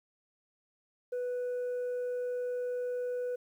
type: tone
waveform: sine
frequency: 493.9 Hz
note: B4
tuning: in tune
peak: -29 dBFS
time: 1.12-3.36 s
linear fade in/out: 10 ms
effects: tanh soft clip ceiling -31 dBFS + 11-bit